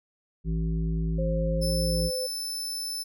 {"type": "harmonic tone", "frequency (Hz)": 54.7, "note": "A1", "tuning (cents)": -9, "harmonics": [1, 3, 5, 7], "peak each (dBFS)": [-27, -28, -41, -42], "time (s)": [0.44, 2.11], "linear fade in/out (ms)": 50}
{"type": "tone with pitch glide", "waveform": "sine", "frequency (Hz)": [531, 513.8], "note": ["C5", "C5"], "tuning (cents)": [25, -32], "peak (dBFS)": -29, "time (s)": [1.18, 2.27], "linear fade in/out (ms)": 10, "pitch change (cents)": -57, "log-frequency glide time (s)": [1.71, 1.98]}
{"type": "tone", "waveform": "sawtooth", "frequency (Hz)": 5274, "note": "E8", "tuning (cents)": 0, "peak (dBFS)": -28, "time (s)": [1.61, 3.04], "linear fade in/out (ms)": 20}
{"effects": []}